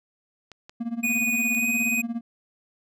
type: clicks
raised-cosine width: 0.2 ms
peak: -26 dBFS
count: 3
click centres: 0.517 / 0.695 / 1.548 s
type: tone with tremolo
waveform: triangle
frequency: 233.1 Hz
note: A#3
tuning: in tune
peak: -22 dBFS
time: 0.8-2.21 s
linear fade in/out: 10 ms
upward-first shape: sine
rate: 17 Hz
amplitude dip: 85%
type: tone with pitch glide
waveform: square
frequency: 2476 to 2499 Hz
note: D#7 to D#7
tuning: -9 to +7 cents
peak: -23 dBFS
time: 1.03-2.02 s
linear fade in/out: 10 ms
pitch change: +16 cents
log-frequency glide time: 1.56-1.66 s
effects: none